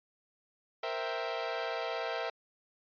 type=chord; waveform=sawtooth; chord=C dominant seventh; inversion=third; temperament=equal; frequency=466.2 / 523.3 / 659.3 / 784 Hz; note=Bb4 / C5 / E5 / G5; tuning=0 / 0 / 0 / 0 cents; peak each=-35 / -37 / -33 / -37 dBFS; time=0.83-2.3 s; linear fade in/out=5 ms; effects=resampled to 11025 Hz